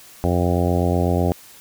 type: harmonic tone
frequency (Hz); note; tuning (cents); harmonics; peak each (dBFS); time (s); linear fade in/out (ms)
88.1; F2; +16; 1 / 2 / 3 / 4 / 5 / 6 / 7 / 8 / 9; -20 / -23 / -25 / -26 / -27 / -28 / -28 / -29 / -30; 0.24-1.32; 0
effects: white hiss -45 dBFS RMS until 1.6 s